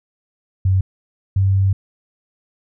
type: tone pair in turn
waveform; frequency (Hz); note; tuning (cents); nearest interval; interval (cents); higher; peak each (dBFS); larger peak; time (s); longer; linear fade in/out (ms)
sine; 94.6 / 96.81; F#2 / G2; +39 / -21; unison; 40; second; -12; neither; 0.65-0.81 / 1.36-1.73; second; 5
effects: none